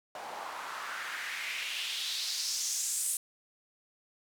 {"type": "noise with band-pass filter sweep", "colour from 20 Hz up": "white", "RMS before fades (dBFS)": -36, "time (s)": [0.15, 3.17], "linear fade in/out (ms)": 2, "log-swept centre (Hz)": [720, 9300], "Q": 2.7, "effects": []}